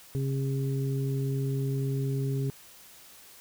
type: harmonic tone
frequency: 135.6 Hz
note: C#3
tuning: 38 cents flat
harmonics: 1 / 2 / 3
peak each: -27 / -37 / -36 dBFS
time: 0.15-2.5 s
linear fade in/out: 0 ms
effects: white hiss -52 dBFS RMS until 3.4 s